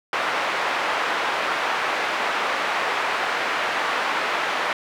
pink band-pass noise, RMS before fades -24 dBFS, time 0.13-4.73 s, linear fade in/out 2 ms, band 770 to 2200 Hz, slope 12 dB/octave, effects none

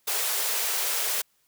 white high-pass noise, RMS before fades -27 dBFS, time 0.07-1.22 s, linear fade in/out 10 ms, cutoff 380 Hz, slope 96 dB/octave, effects white hiss -68 dBFS RMS until 1.47 s

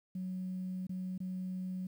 sine tone with dropouts, 184.9 Hz, F#3, 1 cent flat, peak -35 dBFS, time 0.15-1.87 s, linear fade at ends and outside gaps 5 ms, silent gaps 0.869-0.893 / 1.179-1.202 s, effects tanh soft clip ceiling -32 dBFS + 11-bit

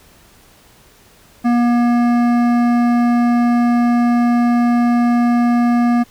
triangle tone with hard clipping, 239.4 Hz, A#3, 46 cents sharp, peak -13 dBFS, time 1.44-6.04 s, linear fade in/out 20 ms, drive 17 dB, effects pink hiss -48 dBFS RMS until 6.1 s

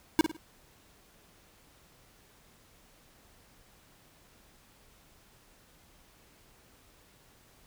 square tone with echo, 317.6 Hz, D#4, 36 cents sharp, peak -19 dBFS, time 0.19-0.21 s, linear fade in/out 0 ms, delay 52 ms, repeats 3, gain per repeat -9 dB, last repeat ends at 0.366 s, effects pink hiss -61 dBFS RMS until 7.66 s

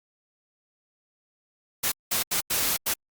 white noise bursts at uneven times, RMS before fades -25 dBFS, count 5, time 1.83-1.92 / 2.11-2.23 / 2.31-2.41 / 2.5-2.77 / 2.86-2.94 s, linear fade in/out 10 ms, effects Opus 48 kbps

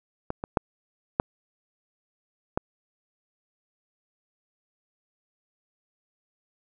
clicks, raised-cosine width 1 ms, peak -15 / -17 / -6 / -6 / -10 dBFS, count 5, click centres 0.304 / 0.439 / 0.572 / 1.199 / 2.575 s, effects none

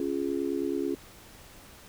sine chord, Db major, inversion none, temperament just, 277.2 / 346.5 / 415.8 Hz, Db4 / F4 / Ab4, 0 / -14 / +2 cents, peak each -31 / -31 / -33 dBFS, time 0-0.95 s, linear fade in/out 2 ms, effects pink hiss -51 dBFS RMS until 1.88 s

